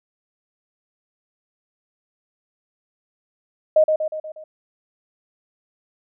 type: tone with echo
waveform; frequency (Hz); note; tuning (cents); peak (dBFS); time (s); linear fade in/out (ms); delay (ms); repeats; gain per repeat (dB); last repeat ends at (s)
sine; 622.3; D#5; 0; -10; 3.76-3.84; 5; 120; 5; -5; 4.44
effects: none